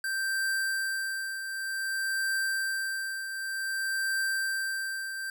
square tone with tremolo, 1568 Hz, G6, in tune, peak -27 dBFS, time 0.04-5.3 s, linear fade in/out 2 ms, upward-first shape triangle, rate 0.54 Hz, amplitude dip 60%, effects none

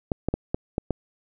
clicks, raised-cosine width 2 ms, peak -10 dBFS, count 6, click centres 0.118 / 0.286 / 0.34 / 0.545 / 0.781 / 0.907 s, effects none

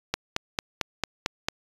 click train, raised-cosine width 0.2 ms, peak -7 dBFS, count 7, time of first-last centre 0.14-1.485 s, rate 4.46 Hz, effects resampled to 24000 Hz

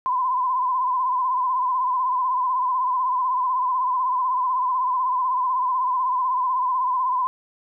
sine tone with vibrato, 1015 Hz, B5, 47 cents sharp, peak -19 dBFS, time 0.06-7.27 s, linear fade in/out 0 ms, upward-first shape sine, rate 16 Hz, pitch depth 60 cents each way, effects none

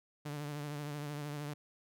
sawtooth tone with vibrato, 146.83 Hz, D3, in tune, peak -35 dBFS, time 0.25-1.54 s, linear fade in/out 10 ms, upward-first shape triangle, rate 13 Hz, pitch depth 53 cents each way, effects none

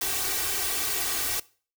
white noise with comb filter, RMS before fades -28 dBFS, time 0.01-1.4 s, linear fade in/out 5 ms, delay 2.6 ms, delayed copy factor +0.85, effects noise-tail reverb RT60 0.4 s tail -21 dB re dry

